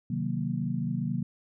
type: chord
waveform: sine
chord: C half-diminished seventh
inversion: none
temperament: equal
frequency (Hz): 130.81 / 155.56 / 185 / 233.1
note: C3 / Eb3 / Gb3 / Bb3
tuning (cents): 0 / 0 / 0 / 0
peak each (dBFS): -33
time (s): 0.1-1.23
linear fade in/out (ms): 5
effects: none